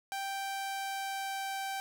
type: tone with pitch glide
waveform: sawtooth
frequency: 784 to 779 Hz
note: G5 to G5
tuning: 0 to -11 cents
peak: -31 dBFS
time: 0.12-1.8 s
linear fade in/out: 0 ms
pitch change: -11 cents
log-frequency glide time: 0.25-1.66 s
effects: none